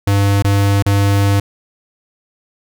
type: tone with dropouts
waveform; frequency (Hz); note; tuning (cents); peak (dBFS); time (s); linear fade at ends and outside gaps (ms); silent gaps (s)
square; 99.9; G2; +33; -11; 0.07-1.4; 5; 0.424-0.445 / 0.825-0.861
effects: none